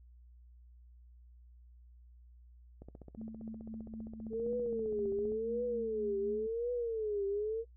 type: click train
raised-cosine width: 2 ms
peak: -36 dBFS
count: 39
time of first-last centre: 2.82-5.32 s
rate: 15.2 Hz
type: tone with tremolo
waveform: sine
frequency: 221.7 Hz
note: A3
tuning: 13 cents sharp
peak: -40 dBFS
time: 3.17-6.47 s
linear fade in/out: 10 ms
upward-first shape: sine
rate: 3.9 Hz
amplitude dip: 50%
type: tone with vibrato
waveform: sine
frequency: 440 Hz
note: A4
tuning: in tune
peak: -32 dBFS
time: 4.3-7.65 s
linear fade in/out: 50 ms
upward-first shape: triangle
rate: 0.93 Hz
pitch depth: 200 cents each way
effects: noise-tail reverb RT60 0.1 s tail -19 dB re dry + added 60 Hz sine -55 dBFS peak until 7.76 s